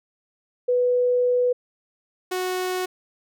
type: tone pair in turn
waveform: sine / sawtooth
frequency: 493.9 / 367.8 Hz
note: B4 / F#4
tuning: 0 / -10 cents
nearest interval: perfect fourth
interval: 510 cents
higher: first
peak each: -17 / -20 dBFS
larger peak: first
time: 0.68-1.53 / 2.31-2.86 s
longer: first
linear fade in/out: 10 ms
effects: none